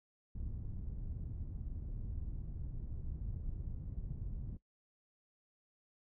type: low-pass noise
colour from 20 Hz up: pink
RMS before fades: -42 dBFS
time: 0.35-4.57 s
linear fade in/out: 5 ms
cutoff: 120 Hz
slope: 12 dB/octave
effects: noise-tail reverb RT60 0.1 s tail -18 dB re dry